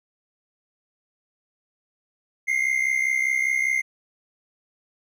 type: tone pair together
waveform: triangle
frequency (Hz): 2078 / 2143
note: C7 / C7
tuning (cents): -12 / +41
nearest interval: minor second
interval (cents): 53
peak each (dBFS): -21 / -22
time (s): 2.47-3.82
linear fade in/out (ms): 20
effects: none